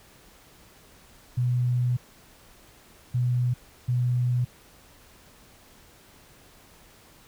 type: tone bursts at uneven times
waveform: sine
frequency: 123.47 Hz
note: B2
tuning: in tune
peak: -21 dBFS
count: 3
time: 1.37-1.97 / 3.14-3.54 / 3.88-4.45 s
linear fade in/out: 10 ms
effects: pink hiss -54 dBFS RMS until 7.27 s